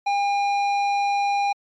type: tone with tanh clipping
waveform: sine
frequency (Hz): 806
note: G5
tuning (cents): +48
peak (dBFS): -21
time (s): 0.06-1.53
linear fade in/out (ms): 10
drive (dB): 15
effects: low-pass 5000 Hz 12 dB/octave + MP3 96 kbps